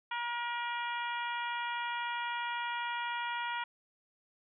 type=harmonic tone; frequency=476.2 Hz; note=A#4; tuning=37 cents sharp; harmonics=2 / 3 / 4 / 5 / 6 / 7; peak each=-36 / -40 / -42 / -44 / -46 / -47 dBFS; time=0.11-3.64 s; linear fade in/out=5 ms; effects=none